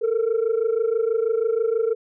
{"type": "tone pair together", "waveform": "sine", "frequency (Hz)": [440, 466.2], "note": ["A4", "A#4"], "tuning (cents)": [0, 0], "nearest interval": "minor second", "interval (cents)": 100, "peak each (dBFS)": -20, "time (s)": [0.01, 1.95], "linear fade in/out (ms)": 20, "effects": ["tanh soft clip ceiling -15 dBFS"]}